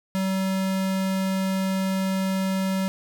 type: tone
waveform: square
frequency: 190.7 Hz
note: G3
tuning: 47 cents flat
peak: -23 dBFS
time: 0.15-2.88 s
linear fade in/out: 0 ms
effects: none